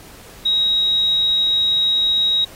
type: tone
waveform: sine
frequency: 3805 Hz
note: A#7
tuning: 35 cents sharp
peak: -14 dBFS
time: 0.45-2.45 s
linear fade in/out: 10 ms
effects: pink hiss -42 dBFS RMS until 2.55 s + AAC 48 kbps